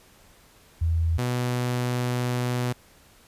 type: tone pair in turn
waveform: sine / sawtooth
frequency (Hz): 82.41 / 123.48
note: E2 / B2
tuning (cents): 0 / 0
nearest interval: perfect fifth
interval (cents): 700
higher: second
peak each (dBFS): -20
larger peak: neither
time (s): 0.81-1.18 / 1.18-2.73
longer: second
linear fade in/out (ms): 10
effects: pink hiss -55 dBFS RMS until 3.27 s + resampled to 32000 Hz